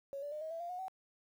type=tone with pitch steps; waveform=sine; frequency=554.4 / 579.6 / 606 / 633.5 / 662.4 / 692.5 / 724 / 756.9 Hz; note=C#5 / D5 / D#5 / D#5 / E5 / F5 / F#5 / F#5; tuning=0 / -23 / -46 / +31 / +8 / -15 / -38 / +39 cents; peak=-39 dBFS; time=0.13-0.882 s; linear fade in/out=0 ms; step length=94 ms; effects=11-bit